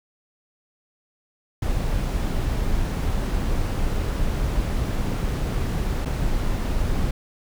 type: noise with dropouts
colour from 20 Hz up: brown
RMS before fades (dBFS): -23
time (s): 1.62-7.11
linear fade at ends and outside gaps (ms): 5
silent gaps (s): 6.05-6.056
effects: none